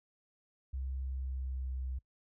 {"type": "tone with pitch glide", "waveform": "sine", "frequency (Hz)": [65.9, 64.54], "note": ["C2", "C2"], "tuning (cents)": [13, -23], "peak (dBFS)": -35, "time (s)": [0.73, 1.99], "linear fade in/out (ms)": 10, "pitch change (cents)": -36, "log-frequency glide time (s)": [0.99, 1.81], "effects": ["noise-tail reverb RT60 0.1 s tail -23 dB re dry"]}